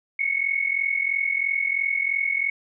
sine tone pair together, 2182 / 2225 Hz, C#7 / C#7, -28 / +6 cents, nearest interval unison, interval 34 cents, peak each -24 dBFS, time 0.19-2.5 s, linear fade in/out 5 ms, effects none

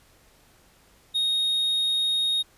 triangle tone, 3729 Hz, A#7, in tune, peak -20 dBFS, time 1.14-2.43 s, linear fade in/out 20 ms, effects pink hiss -58 dBFS RMS until 2.57 s + resampled to 32000 Hz

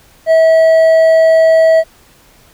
triangle tone with hard clipping, 647 Hz, E5, 32 cents flat, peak -6 dBFS, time 0.26-1.84 s, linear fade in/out 50 ms, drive 7 dB, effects pink hiss -46 dBFS RMS until 2.53 s

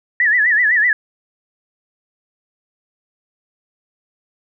sine tone with vibrato, 1833 Hz, A#6, 30 cents flat, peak -11 dBFS, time 0.2-0.93 s, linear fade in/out 2 ms, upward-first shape sine, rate 7.9 Hz, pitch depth 150 cents each way, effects none

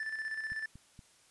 triangle tone with tremolo, 1760 Hz, A6, in tune, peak -32 dBFS, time 0-0.66 s, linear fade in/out 2 ms, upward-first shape square, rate 16 Hz, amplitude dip 50%
click train, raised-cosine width 5 ms, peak -38 dBFS, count 3, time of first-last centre 0.52-0.992 s, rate 4.24 Hz
effects white hiss -64 dBFS RMS until 1.3 s + resampled to 24000 Hz

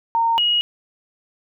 sine tone pair in turn, 919 / 2892 Hz, A#5 / F#7, -25 / -40 cents, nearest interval octave + minor sixth, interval 1985 cents, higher second, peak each -15 dBFS, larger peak neither, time 0.15-0.38 / 0.38-0.61 s, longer neither, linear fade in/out 0 ms, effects none

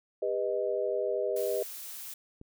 sine chord, G augmented, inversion none, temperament equal with one note detuned, 401.2 / 493.9 / 622.3 Hz, G4 / B4 / D#5, +40 / 0 / 0 cents, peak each -32 dBFS, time 0.22-1.63 s, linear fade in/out 5 ms
blue noise, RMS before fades -42 dBFS, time 1.36-2.14 s, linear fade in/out 5 ms
click, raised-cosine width 3 ms, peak -34 dBFS, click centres 2.414 s
effects none

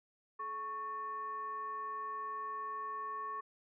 sine tone with frequency modulation, 1108.7 Hz, C#6, in tune, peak -38 dBFS, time 0.39-3.41 s, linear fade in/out 10 ms, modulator 680 Hz, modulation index 0.41, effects none

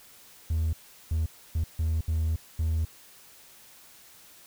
triangle tone bursts at uneven times, 80.1 Hz, E2, 49 cents flat, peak -21 dBFS, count 6, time 0.5-0.73 / 1.11-1.26 / 1.55-1.64 / 1.79-2.01 / 2.08-2.36 / 2.59-2.85 s, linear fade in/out 5 ms, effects tanh soft clip ceiling -18 dBFS + white hiss -53 dBFS RMS until 4.46 s

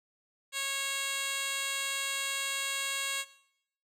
10% pulse tone with band-pass filter, 549 Hz, C#5, 17 cents flat, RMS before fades -34 dBFS, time 0.52-3.25 s, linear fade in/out 50 ms, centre 5800 Hz, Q 0.8, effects noise-tail reverb RT60 0.7 s tail -17 dB re dry

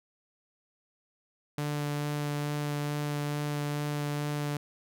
sawtooth tone with vibrato, 146.83 Hz, D3, in tune, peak -26 dBFS, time 1.58-4.57 s, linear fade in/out 2 ms, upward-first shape sine, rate 2.3 Hz, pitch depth 9 cents each way, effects none

